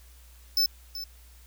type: tone with echo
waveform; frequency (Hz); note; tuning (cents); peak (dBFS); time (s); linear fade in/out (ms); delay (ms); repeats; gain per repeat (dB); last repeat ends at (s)
square; 5274; E8; 0; -21; 0.57-0.66; 2; 380; 1; -13; 1.04
effects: added 60 Hz sine -50 dBFS peak until 1.46 s + white hiss -58 dBFS RMS until 1.46 s